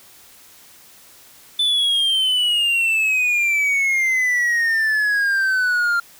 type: exponential sweep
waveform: triangle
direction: down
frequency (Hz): 3520 to 1386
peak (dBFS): -14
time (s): 1.59-6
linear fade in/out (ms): 5
effects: white hiss -47 dBFS RMS until 6.19 s